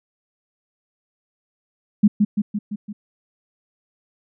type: tone with echo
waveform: sine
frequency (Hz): 207.7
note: G#3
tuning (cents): 0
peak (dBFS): -8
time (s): 2.03-2.08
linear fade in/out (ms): 10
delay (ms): 170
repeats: 5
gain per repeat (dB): -4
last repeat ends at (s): 2.93
effects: none